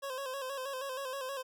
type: tone with vibrato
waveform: 25% pulse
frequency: 534 Hz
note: C5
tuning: 35 cents sharp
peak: -33 dBFS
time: 0.02-1.43 s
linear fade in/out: 20 ms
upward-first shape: square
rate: 6.3 Hz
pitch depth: 61 cents each way
effects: none